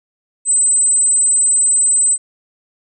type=tone; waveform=sine; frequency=8090 Hz; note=B8; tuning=41 cents sharp; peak=-10 dBFS; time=0.45-2.18 s; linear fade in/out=50 ms; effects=none